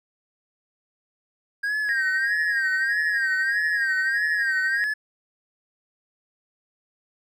triangle tone with vibrato, 1612 Hz, G6, 48 cents sharp, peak -21 dBFS, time 1.63-4.94 s, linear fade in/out 10 ms, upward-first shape sine, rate 1.6 Hz, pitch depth 110 cents each way
sine tone with tremolo, 1872 Hz, A#6, 7 cents sharp, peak -22 dBFS, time 1.89-4.84 s, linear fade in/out 0 ms, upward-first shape sine, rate 12 Hz, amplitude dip 50%
effects none

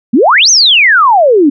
sine exponential two-way sweep, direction up then down, 207.7 to 6440 to 267.8 Hz, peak -3 dBFS, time 0.13-1.5 s, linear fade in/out 10 ms, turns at 0.5 s, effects none

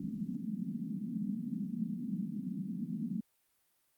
pink band-pass noise, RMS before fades -38 dBFS, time 0-3.21 s, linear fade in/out 5 ms, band 180 to 240 Hz, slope 48 dB/octave, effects white hiss -75 dBFS RMS until 3.97 s + Opus 48 kbps

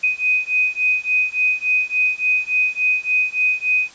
sine beating tone pair, 2500 / 2503.5 Hz, D#7 / D#7, +8 / +10 cents, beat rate 3.5 Hz, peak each -19 dBFS, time 0.03-3.9 s, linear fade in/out 10 ms, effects white hiss -44 dBFS RMS until 3.94 s + resampled to 16000 Hz

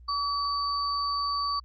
sine tone pair together, 1142 / 4572 Hz, D6 / D8, -49 / -47 cents, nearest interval 2 octaves, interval 2402 cents, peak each -27 / -32 dBFS, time 0.08-1.6 s, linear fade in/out 10 ms, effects added 60 Hz sine -47 dBFS peak until 1.64 s + Opus 24 kbps

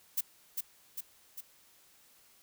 violet noise with echo, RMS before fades -30 dBFS, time 0.17-0.21 s, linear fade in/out 10 ms, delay 400 ms, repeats 3, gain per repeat -4 dB, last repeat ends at 1.41 s, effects white hiss -63 dBFS RMS until 2.42 s

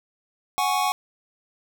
square chord, F# suspended second, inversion none, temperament equal, 740 / 830.6 / 1108.7 Hz, F#5 / G#5 / C#6, 0 / 0 / 0 cents, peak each -26 dBFS, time 0.58-0.92 s, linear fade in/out 0 ms, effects none

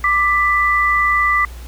sine tone pair together, 1180 / 1984.5 Hz, D6 / B6, +8 / +8 cents, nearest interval major sixth, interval 900 cents, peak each -15 dBFS, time 0.04-1.45 s, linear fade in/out 2 ms, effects added 60 Hz sine -30 dBFS peak until 1.67 s + pink hiss -42 dBFS RMS until 1.67 s

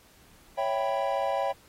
triangle chord, C# half-diminished seventh, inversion none, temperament equal, 554.4 / 659.3 / 784 / 987.8 Hz, C#5 / E5 / G5 / B5, 0 / 0 / 0 / 0 cents, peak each -28 / -30 / -28 / -32 dBFS, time 0.57-1.53 s, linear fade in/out 20 ms, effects pink hiss -58 dBFS RMS until 1.68 s + AAC 48 kbps

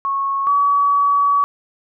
sine tone pair in turn, 1100 / 1136.2 Hz, C#6 / C#6, -14 / +42 cents, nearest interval minor second, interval 56 cents, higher second, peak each -17 / -12 dBFS, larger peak second, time 0.05-0.47 / 0.47-1.44 s, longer second, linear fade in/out 0 ms, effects none

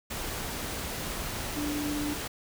sine tone in noise, 294.3 Hz, D4, 4 cents sharp, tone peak -30 dBFS, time 1.56-2.14 s, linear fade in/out 10 ms, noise pink, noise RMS -35 dBFS, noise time 0.1-2.28 s, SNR +2 dB, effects none

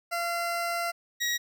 20% pulse tone pair in turn, 686 / 1903.7 Hz, F5 / A#6, -31 / +36 cents, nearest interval octave + tritone, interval 1767 cents, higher second, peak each -23 / -21 dBFS, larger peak second, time 0.11-0.92 / 1.2-1.38 s, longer first, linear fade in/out 20 ms, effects none

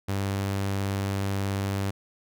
sawtooth tone, 98.4 Hz, G2, 7 cents sharp, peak -22 dBFS, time 0.08-1.91 s, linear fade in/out 10 ms, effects none

